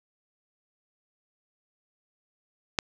click, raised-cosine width 0.2 ms, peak -6 dBFS, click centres 2.788 s, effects none

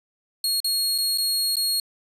sawtooth tone with dropouts, 4300 Hz, C8, 47 cents sharp, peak -18 dBFS, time 0.44-1.8 s, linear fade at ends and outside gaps 2 ms, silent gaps 0.603-0.644 / 0.98-0.984 / 1.176-1.182 / 1.557-1.567 s, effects resampled to 32000 Hz + 8-bit

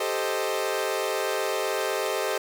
sawtooth chord, A half-diminished seventh, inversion third, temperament equal, 392 / 440 / 523.3 / 622.3 Hz, G4 / A4 / C5 / Eb5, 0 / 0 / 0 / 0 cents, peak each -27 dBFS, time 0-2.38 s, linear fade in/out 5 ms, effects none

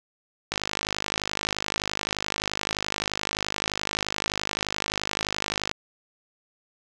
click train, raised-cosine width 0.2 ms, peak -8 dBFS, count 269, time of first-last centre 0.52-5.714 s, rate 51.6 Hz, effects none

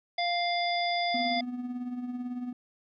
harmonic tone, 698 Hz, F5, 1 cent flat, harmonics 1 / 3 / 5 / 7, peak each -28 / -33 / -35 / -36 dBFS, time 0.18-1.41 s, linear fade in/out 5 ms
triangle tone with tremolo, 246.9 Hz, B3, in tune, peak -28 dBFS, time 1.14-2.53 s, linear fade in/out 5 ms, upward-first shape triangle, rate 18 Hz, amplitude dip 60%
effects none

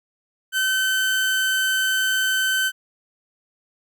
30% pulse tone, 1533 Hz, G6, 39 cents flat, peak -16 dBFS, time 0.52-2.72 s, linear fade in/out 50 ms, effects none

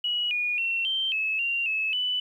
sine tone with pitch steps, 2917 / 2447 / 2717 / 3131 / 2593 / 2767 / 2595 / 2987 Hz, F#7 / D#7 / F7 / G7 / E7 / F7 / E7 / F#7, -25 / -29 / -48 / -3 / -29 / -17 / -28 / +16 cents, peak -24 dBFS, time 0.04-2.2 s, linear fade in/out 5 ms, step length 270 ms, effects 10-bit

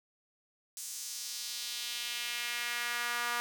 sawtooth tone with high-pass filter sweep, 239.4 Hz, A#3, 46 cents sharp, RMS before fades -37 dBFS, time 0.77-3.4 s, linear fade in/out 0 ms, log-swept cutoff 7300 to 1200 Hz, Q 1.6, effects none

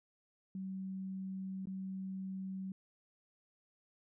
sine tone with dropouts, 190.3 Hz, F#3, 49 cents sharp, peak -39 dBFS, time 0.55-2.72 s, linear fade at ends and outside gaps 2 ms, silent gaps 1.656-1.671 s, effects none

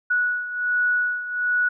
sine beating tone pair, 1468 / 1469.3 Hz, F#6 / F#6, -14 / -13 cents, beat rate 1.3 Hz, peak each -21 / -26 dBFS, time 0.1-1.69 s, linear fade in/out 10 ms, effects none

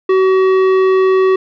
sine tone with tanh clipping, 378 Hz, F#4, 37 cents sharp, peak -10 dBFS, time 0.09-1.36 s, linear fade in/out 5 ms, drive 13 dB, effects none

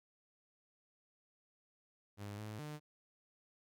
sawtooth tone with pitch steps, 102.2 / 107 / 150.3 Hz, G#2 / A2 / D3, -27 / -48 / +40 cents, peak -40 dBFS, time 2.17-2.8 s, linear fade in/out 50 ms, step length 210 ms, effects none

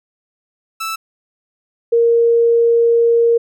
sawtooth / sine tone pair in turn, 1318.5 / 466.2 Hz, E6 / A#4, 0 / 0 cents, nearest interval octave + tritone, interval 1800 cents, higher first, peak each -17 / -9 dBFS, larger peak second, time 0.8-0.96 / 1.92-3.38 s, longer second, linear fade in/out 10 ms, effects none

